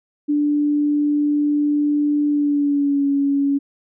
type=tone with pitch glide; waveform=sine; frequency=293.7 to 280.3 Hz; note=D4 to C#4; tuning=0 to +19 cents; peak=-15 dBFS; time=0.28-3.59 s; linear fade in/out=20 ms; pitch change=-81 cents; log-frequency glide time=2.27-3.06 s; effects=none